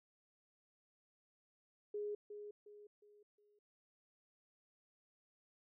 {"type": "tone with echo", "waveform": "sine", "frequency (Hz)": 415.3, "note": "G#4", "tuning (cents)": 0, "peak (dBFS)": -39, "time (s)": [1.94, 2.15], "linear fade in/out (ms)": 5, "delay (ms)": 360, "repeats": 4, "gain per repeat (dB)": -8, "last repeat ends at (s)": 3.59, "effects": []}